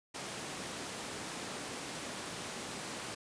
pink high-pass noise, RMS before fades -42 dBFS, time 0.14-3.15 s, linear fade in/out 10 ms, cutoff 170 Hz, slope 12 dB/octave, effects resampled to 22050 Hz

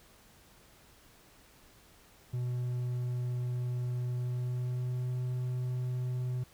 triangle tone with pitch glide, 123.47 to 125.56 Hz, B2 to B2, 0 to +29 cents, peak -29 dBFS, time 2.33-6.44 s, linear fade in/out 10 ms, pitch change +29 cents, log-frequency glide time 4.13-5.15 s, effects pink hiss -60 dBFS RMS until 6.53 s

